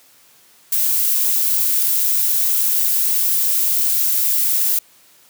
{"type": "noise", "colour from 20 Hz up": "violet", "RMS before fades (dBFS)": -17, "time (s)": [0.72, 4.79], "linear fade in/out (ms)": 5, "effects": ["white hiss -51 dBFS RMS until 5.29 s", "high-pass 100 Hz 12 dB/octave"]}